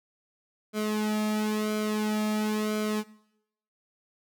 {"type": "tone with flanger", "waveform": "sawtooth", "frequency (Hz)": 213.4, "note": "G#3", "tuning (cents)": 47, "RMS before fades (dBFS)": -28, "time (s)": [0.73, 3.04], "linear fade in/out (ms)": 50, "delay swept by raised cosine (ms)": [1.1, 2.02], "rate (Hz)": 0.98, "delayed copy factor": -0.75, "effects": ["noise-tail reverb RT60 0.8 s tail -20 dB re dry"]}